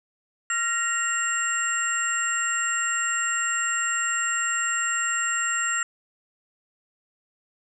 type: tone cluster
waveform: sine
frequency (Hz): 1380 / 1878 / 2785 / 7460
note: F6 / A#6 / F7 / A#8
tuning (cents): -21 / +12 / -5 / 0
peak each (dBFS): -27 / -28 / -34 / -27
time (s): 0.5-5.83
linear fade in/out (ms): 2
effects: none